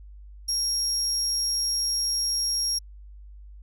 35% pulse tone, 5588 Hz, F8, in tune, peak -21 dBFS, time 0.48-2.79 s, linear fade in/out 10 ms, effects added 50 Hz sine -42 dBFS peak until 3.62 s

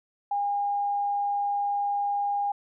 sine tone, 811 Hz, G#5, 41 cents flat, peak -24 dBFS, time 0.31-2.52 s, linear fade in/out 5 ms, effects none

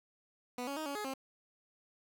15% pulse tone with pitch steps, 246.9 / 279.5 / 312.6 / 281.7 / 420.3 / 267 Hz, B3 / C#4 / D#4 / C#4 / G#4 / C4, 0 / +14 / +8 / +28 / +21 / +35 cents, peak -31 dBFS, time 0.58-1.138 s, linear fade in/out 2 ms, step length 93 ms, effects none

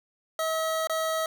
25% pulse tone with dropouts, 642 Hz, E5, 46 cents flat, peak -22 dBFS, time 0.39-1.26 s, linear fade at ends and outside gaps 2 ms, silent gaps 0.872-0.896 s, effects none

